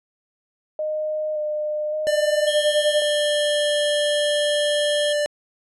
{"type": "tone with vibrato", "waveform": "sine", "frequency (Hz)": 610, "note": "D#5", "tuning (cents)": -34, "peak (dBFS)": -22, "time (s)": [0.79, 3.02], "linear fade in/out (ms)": 2, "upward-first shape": "square", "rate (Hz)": 0.88, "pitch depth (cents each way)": 15}
{"type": "tone with pitch glide", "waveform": "square", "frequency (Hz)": [595, 589.9], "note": ["D5", "D5"], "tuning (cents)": [22, 8], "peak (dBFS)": -20, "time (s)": [2.07, 5.26], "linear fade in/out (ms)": 0, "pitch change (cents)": -14, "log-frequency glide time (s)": [2.73, 3.81]}
{"type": "tone", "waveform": "square", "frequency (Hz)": 3246, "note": "G#7", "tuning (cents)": -40, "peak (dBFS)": -26, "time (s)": [2.47, 5.13], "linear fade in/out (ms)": 5}
{"effects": ["resampled to 24000 Hz"]}